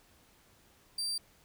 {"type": "tone", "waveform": "35% pulse", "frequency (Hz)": 4700, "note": "D8", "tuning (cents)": 1, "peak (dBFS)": -31, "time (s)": [0.98, 1.18], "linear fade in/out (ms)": 5, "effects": ["pink hiss -64 dBFS RMS until 1.44 s"]}